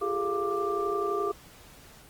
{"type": "tone cluster", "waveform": "sine", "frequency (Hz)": [347.6, 403.7, 435.3, 694, 1181], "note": ["F4", "G#4", "A4", "F5", "D6"], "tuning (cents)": [-8, -49, -19, -11, 9], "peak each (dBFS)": [-37, -29, -36, -37, -31], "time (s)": [0.01, 1.32], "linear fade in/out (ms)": 10, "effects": ["pink hiss -52 dBFS RMS until 2.09 s", "Opus 24 kbps"]}